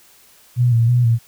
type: tone with vibrato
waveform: sine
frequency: 119.1 Hz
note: A#2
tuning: 38 cents sharp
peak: -11 dBFS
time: 0.56-1.19 s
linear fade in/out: 50 ms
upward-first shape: square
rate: 3.1 Hz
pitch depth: 49 cents each way
effects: white hiss -50 dBFS RMS until 1.27 s